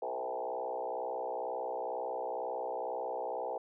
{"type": "tone with frequency modulation", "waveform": "sine", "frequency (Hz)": 650, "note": "E5", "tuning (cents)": -24, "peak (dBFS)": -34, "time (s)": [0.02, 3.58], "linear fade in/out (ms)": 5, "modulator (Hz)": 62.1, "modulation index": 3.7, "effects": []}